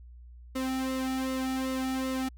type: tone with flanger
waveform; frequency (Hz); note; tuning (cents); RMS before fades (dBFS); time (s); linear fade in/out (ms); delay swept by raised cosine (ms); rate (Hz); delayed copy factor
sawtooth; 261.6; C4; 0; -31; 0.55-2.29; 10; 1.2 to 1.97; 2.6; -0.75
effects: added 60 Hz sine -46 dBFS peak until 2.37 s